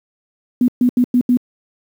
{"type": "tone bursts at uneven times", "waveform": "sine", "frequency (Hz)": 246.9, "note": "B3", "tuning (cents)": 0, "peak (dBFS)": -9, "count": 5, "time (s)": [[0.61, 0.68], [0.81, 0.89], [0.97, 1.04], [1.14, 1.21], [1.29, 1.37]], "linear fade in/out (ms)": 2, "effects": ["high-pass 150 Hz 12 dB/octave", "7-bit"]}